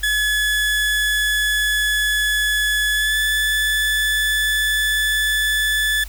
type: tone with pitch glide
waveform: 30% pulse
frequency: 1705 to 1733.8 Hz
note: G#6 to A6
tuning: +45 to -26 cents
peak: -14 dBFS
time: 0.03-6.04 s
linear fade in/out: 5 ms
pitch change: +29 cents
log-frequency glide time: 2.93-3.17 s
effects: added 50 Hz sine -31 dBFS peak until 6.08 s + white hiss -42 dBFS RMS until 6.08 s